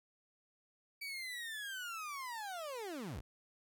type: linear sweep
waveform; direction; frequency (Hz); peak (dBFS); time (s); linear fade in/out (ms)
30% pulse; down; 2302 to 35.51; -39; 1.01-3.21; 10
effects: none